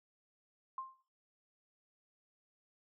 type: tone with exponential decay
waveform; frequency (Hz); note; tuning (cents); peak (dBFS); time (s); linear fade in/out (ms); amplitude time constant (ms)
sine; 1055; C6; +14; -36; 0.78-1.01; 2; 49
effects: noise-tail reverb RT60 0.5 s tail -18 dB re dry